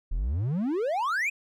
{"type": "exponential sweep", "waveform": "triangle", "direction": "up", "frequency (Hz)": [34.65, 2565], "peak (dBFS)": -23, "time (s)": [0.11, 1.3], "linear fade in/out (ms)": 10, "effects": []}